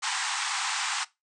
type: band-pass noise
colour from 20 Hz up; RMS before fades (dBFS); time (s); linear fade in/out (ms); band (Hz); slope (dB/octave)
pink; -30; 0.02-1.05; 20; 780 to 8800; 96
effects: noise-tail reverb RT60 0.2 s tail -19 dB re dry